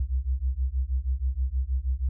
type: beating tone pair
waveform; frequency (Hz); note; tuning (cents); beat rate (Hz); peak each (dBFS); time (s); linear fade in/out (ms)
sine; 61.74 / 68.04; B1 / C#2; 0 / -32; 6.3; -27; 0-2.09; 5
effects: none